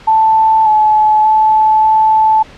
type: tone with pitch steps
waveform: sine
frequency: 881 / 858 / 868 / 873 Hz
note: A5 / A5 / A5 / A5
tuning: +2 / -44 / -24 / -14 cents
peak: -6 dBFS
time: 0.07-2.43 s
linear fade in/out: 10 ms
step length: 590 ms
effects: pink hiss -37 dBFS RMS until 2.57 s + low-pass 4000 Hz 12 dB/octave